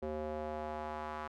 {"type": "tone with band-pass filter sweep", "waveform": "square", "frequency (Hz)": 76.5, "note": "D#2", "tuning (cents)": -29, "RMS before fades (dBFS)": -40, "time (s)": [0.02, 1.28], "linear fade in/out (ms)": 10, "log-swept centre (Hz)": [470, 1100], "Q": 2, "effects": []}